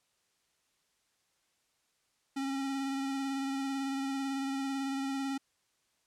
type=tone with vibrato; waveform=square; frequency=271.8 Hz; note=C#4; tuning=34 cents flat; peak=-33 dBFS; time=2.36-5.38 s; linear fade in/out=10 ms; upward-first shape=sine; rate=18 Hz; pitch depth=21 cents each way; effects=white hiss -75 dBFS RMS until 6.06 s + low-pass 9000 Hz 12 dB/octave